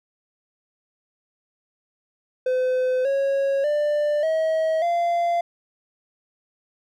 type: tone with pitch steps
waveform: triangle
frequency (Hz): 510 / 549.8 / 592.6 / 638.9 / 688.7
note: C5 / C#5 / D5 / D#5 / F5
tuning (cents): -44 / -14 / +15 / +46 / -24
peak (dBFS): -17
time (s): 2.46-5.41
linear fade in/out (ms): 5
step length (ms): 590
effects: none